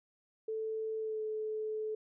sine tone with pitch glide, 440 to 432.7 Hz, A4 to A4, 0 to -29 cents, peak -34 dBFS, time 0.48-1.95 s, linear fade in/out 5 ms, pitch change -29 cents, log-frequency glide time 0.99-1.22 s, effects none

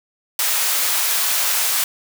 white high-pass noise, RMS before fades -19 dBFS, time 0.39-1.84 s, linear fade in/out 2 ms, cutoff 740 Hz, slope 12 dB/octave, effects none

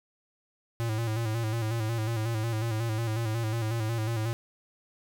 square tone with vibrato, 112.5 Hz, A2, 39 cents sharp, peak -28 dBFS, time 0.8-4.33 s, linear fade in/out 0 ms, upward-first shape square, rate 5.5 Hz, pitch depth 56 cents each way, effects none

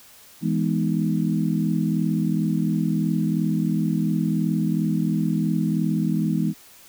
sine chord, E major seventh, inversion none, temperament equal, 164.81 / 207.7 / 246.9 / 311.1 Hz, E3 / G#3 / B3 / D#4, 0 / 0 / 0 / 0 cents, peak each -23 / -24 / -27 / -28 dBFS, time 0.41-6.54 s, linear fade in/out 50 ms, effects white hiss -49 dBFS RMS until 6.88 s

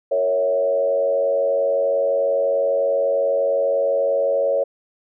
sine tone with frequency modulation, 554.4 Hz, C#5, in tune, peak -16 dBFS, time 0.11-4.64 s, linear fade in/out 10 ms, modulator 91.6 Hz, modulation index 0.82, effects none

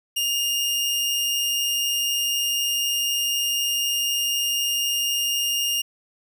sawtooth tone, 2828 Hz, F7, 21 cents sharp, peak -18 dBFS, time 0.16-5.82 s, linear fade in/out 10 ms, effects none

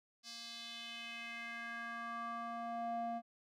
square tone with band-pass filter sweep, 233.1 Hz, A#3, in tune, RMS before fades -44 dBFS, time 0.23-3.22 s, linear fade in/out 50 ms, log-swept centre 5000 to 580 Hz, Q 3, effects none

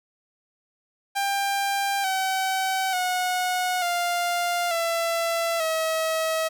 sawtooth tone with pitch steps, 795 / 761.7 / 729.9 / 699.3 / 670.1 / 642 Hz, G5 / G5 / F#5 / F5 / E5 / E5, +24 / -50 / -24 / +2 / +28 / -46 cents, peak -19 dBFS, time 1.15-6.49 s, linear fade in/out 20 ms, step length 890 ms, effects none

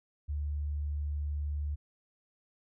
sine tone, 73.42 Hz, D2, in tune, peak -31 dBFS, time 0.28-1.76 s, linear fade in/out 20 ms, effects none

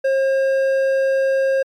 triangle tone with hard clipping, 537 Hz, C5, 45 cents sharp, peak -16 dBFS, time 0.04-1.63 s, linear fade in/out 10 ms, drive 10 dB, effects MP3 96 kbps

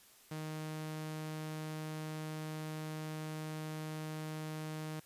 sawtooth tone, 155.56 Hz, D#3, in tune, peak -36 dBFS, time 0.31-5 s, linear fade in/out 5 ms, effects white hiss -62 dBFS RMS until 5.05 s + resampled to 32000 Hz

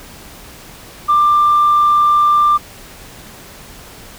sine tone, 1187 Hz, D6, 18 cents sharp, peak -7 dBFS, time 1.08-2.58 s, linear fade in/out 20 ms, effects tanh soft clip ceiling -5 dBFS + pink hiss -37 dBFS RMS until 4.18 s

